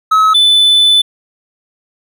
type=tone pair in turn; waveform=triangle; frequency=1285 / 3503 Hz; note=E6 / A7; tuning=-45 / -8 cents; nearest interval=octave + perfect fourth; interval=1737 cents; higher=second; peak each=-4 dBFS; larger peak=neither; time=0.11-0.34 / 0.34-1.02 s; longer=second; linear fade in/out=10 ms; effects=none